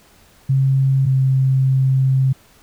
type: tone pair in turn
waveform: sine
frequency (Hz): 134.5 / 132.65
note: C3 / C3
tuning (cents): +48 / +24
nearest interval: unison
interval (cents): 24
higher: first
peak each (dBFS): -12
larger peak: neither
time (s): 0.49-1.06 / 1.06-2.33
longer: second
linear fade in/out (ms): 10
effects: pink hiss -51 dBFS RMS until 2.62 s